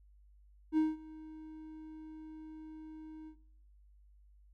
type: tone with ADSR envelope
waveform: triangle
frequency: 313.1 Hz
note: D#4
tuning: 11 cents sharp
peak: -23 dBFS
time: 0.72-3.36 s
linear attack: 54 ms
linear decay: 190 ms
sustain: -21 dB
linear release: 86 ms
effects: noise-tail reverb RT60 0.7 s tail -19 dB re dry + added 50 Hz sine -59 dBFS peak until 4.53 s